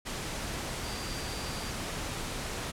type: tone in noise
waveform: sine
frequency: 4711 Hz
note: D8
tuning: 5 cents sharp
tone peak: -45 dBFS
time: 0.83-1.71 s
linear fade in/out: 20 ms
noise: pink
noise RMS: -36 dBFS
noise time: 0.05-2.72 s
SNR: -12 dB
effects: low-pass 10000 Hz 12 dB/octave